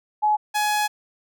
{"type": "tone pair in turn", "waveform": ["sine", "sawtooth"], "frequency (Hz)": [847, 840.7], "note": ["G#5", "G#5"], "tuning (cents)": [34, 21], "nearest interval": "unison", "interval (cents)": 13, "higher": "first", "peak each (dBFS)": -16, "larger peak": "neither", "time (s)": [[0.22, 0.37], [0.54, 0.88]], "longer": "second", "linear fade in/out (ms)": 20, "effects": []}